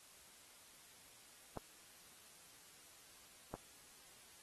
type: clicks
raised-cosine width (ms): 1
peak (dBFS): -30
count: 2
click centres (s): 1.573 / 3.54
effects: white hiss -62 dBFS RMS until 4.42 s + AAC 32 kbps